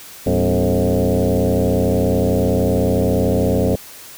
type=tone with frequency modulation; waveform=sine; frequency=164.81 Hz; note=E3; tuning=in tune; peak=-13 dBFS; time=0.26-3.76 s; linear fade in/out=10 ms; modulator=90.8 Hz; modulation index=4.9; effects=white hiss -38 dBFS RMS until 4.17 s